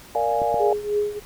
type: chord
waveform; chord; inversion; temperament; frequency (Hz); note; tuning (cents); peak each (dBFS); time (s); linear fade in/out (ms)
sine; Bb dominant seventh; none; equal; 466.2 / 587.3 / 698.5 / 830.6; Bb4 / D5 / F5 / Ab5; 0 / 0 / 0 / 0; -26 / -25 / -24 / -24; 0.15-0.73; 2
type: clicks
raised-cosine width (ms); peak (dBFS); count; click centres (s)
2; -18; 2; 0.418 / 0.543
type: tone with tremolo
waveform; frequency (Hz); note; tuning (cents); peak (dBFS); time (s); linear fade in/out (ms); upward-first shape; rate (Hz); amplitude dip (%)
sine; 415.3; G#4; 0; -17; 0.59-1.2; 20; triangle; 3.2; 85
effects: pink hiss -45 dBFS RMS until 1.25 s